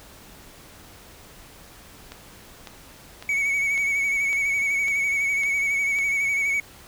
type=click train; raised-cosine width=0.2 ms; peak=-20 dBFS; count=8; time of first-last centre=2.12-5.987 s; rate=1.81 Hz
type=tone with vibrato; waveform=triangle; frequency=2238 Hz; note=C#7; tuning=16 cents sharp; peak=-19 dBFS; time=3.29-6.6 s; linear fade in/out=2 ms; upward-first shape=sine; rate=12 Hz; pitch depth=37 cents each way
effects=pink hiss -47 dBFS RMS until 6.87 s